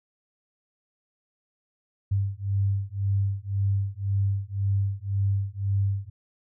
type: beating tone pair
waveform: sine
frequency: 98 / 99.9 Hz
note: G2 / G2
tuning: 0 / +33 cents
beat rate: 1.9 Hz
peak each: -26 dBFS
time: 2.11-6.1 s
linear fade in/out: 10 ms
effects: none